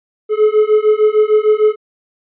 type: beating tone pair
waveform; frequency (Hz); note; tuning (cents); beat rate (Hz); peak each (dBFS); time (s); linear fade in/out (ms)
triangle; 424.5 / 431.1; G#4 / A4; +38 / -35; 6.6; -10; 0.29-1.76; 50
effects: resampled to 8000 Hz